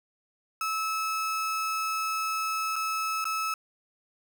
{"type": "tone with dropouts", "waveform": "35% pulse", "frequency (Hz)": 1300, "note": "E6", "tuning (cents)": -24, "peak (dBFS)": -26, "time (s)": [0.61, 3.54], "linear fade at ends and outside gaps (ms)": 2, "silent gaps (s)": [[2.758, 2.762], [3.243, 3.253]], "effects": []}